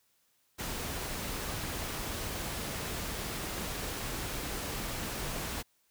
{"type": "noise", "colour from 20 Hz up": "pink", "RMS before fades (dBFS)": -37, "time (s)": [0.58, 5.63], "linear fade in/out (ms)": 20, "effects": ["white hiss -72 dBFS RMS until 5.9 s"]}